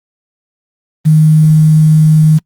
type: tone with quantisation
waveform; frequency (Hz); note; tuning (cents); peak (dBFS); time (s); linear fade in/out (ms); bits
sine; 155.56; D#3; 0; -3; 1.05-2.39; 20; 5
effects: noise-tail reverb RT60 0.1 s tail -25 dB re dry + Opus 24 kbps